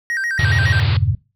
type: tone with vibrato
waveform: triangle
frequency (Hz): 1719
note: A6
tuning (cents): -41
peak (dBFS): -17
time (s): 0.1-0.8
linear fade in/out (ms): 0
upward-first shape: square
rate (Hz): 7.2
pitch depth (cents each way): 160
type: low-pass noise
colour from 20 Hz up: white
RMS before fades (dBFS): -27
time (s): 0.39-0.97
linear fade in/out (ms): 2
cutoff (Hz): 4600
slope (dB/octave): 96
type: chord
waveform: sine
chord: E diminished seventh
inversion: none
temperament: equal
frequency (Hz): 82.41 / 98 / 116.54 / 138.59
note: E2 / G2 / Bb2 / Db3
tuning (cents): 0 / 0 / 0 / 0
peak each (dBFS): -21 / -17 / -20 / -21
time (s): 0.39-1.15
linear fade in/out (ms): 5
effects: noise-tail reverb RT60 0.3 s tail -21 dB re dry